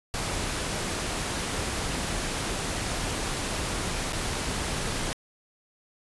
pink noise with dropouts, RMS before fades -30 dBFS, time 0.14-5.13 s, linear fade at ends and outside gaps 0 ms, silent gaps 4.124-4.131 s, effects resampled to 24000 Hz

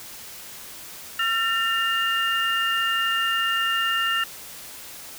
sine tone cluster, 1362 / 1809 / 2814 Hz, F6 / A6 / F7, -44 / +48 / +12 cents, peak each -25 dBFS, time 1.19-4.24 s, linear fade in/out 5 ms, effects white hiss -40 dBFS RMS until 5.18 s

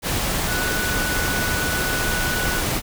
sine tone in noise, 1480 Hz, F#6, in tune, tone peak -25 dBFS, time 0.46-2.62 s, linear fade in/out 50 ms, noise pink, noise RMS -23 dBFS, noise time 0.02-2.82 s, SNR -5 dB, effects none

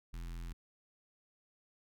square tone with notch filter, 42.4 Hz, E1, 50 cents sharp, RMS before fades -43 dBFS, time 0.13-0.53 s, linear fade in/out 10 ms, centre 560 Hz, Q 0.61, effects none

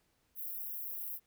white high-pass noise, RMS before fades -41 dBFS, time 0.35-1.2 s, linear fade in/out 50 ms, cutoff 12000 Hz, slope 48 dB/octave, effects pink hiss -75 dBFS RMS until 1.26 s

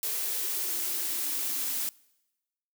blue noise with high-pass filter sweep, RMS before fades -31 dBFS, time 0.03-1.89 s, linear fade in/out 0 ms, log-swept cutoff 410 to 260 Hz, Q 6.6, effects noise-tail reverb RT60 1.0 s tail -24 dB re dry

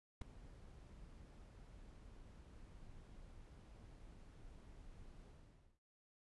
brown noise with ADSR envelope, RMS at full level -38 dBFS, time 0.21-5.8 s, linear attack 8 ms, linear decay 3 ms, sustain -20 dB, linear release 540 ms, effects resampled to 24000 Hz

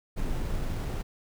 brown noise with sample-and-hold, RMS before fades -30 dBFS, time 0.16-1.03 s, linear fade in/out 20 ms, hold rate 8820 Hz, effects none

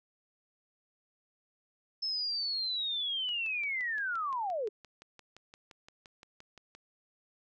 sine linear sweep, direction down, 5274 to 392 Hz, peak -31 dBFS, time 2.02-4.69 s, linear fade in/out 10 ms
click train, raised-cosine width 0.2 ms, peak -34 dBFS, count 21, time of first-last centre 3.29-6.75 s, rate 5.78 Hz
effects none

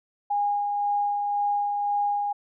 sine tone with tremolo, 818 Hz, G#5, 26 cents flat, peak -21 dBFS, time 0.3-2.33 s, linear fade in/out 10 ms, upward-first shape sine, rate 1.9 Hz, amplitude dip 30%, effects none

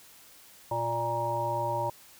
harmonic tone, 117.3 Hz, A#2, 11 cents sharp, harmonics 1 / 3 / 5 / 7 / 8, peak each -36 / -39 / -33 / -37 / -30 dBFS, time 0.71-1.9 s, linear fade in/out 5 ms, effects white hiss -54 dBFS RMS until 2.19 s

